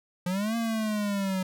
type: linear two-way sweep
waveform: square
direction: up then down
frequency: 174.61 to 232.4 to 184.9 Hz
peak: -27 dBFS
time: 0.26-1.43 s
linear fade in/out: 5 ms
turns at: 0.56 s
effects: none